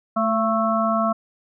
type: harmonic tone with a mistuned harmonic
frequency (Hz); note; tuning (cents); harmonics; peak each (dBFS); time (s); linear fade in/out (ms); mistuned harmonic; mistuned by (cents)
220; A3; 0; 1 / 3 / 5 / 6; -23 / -22 / -24 / -25; 0.16-1.13; 10; 3; +39
effects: none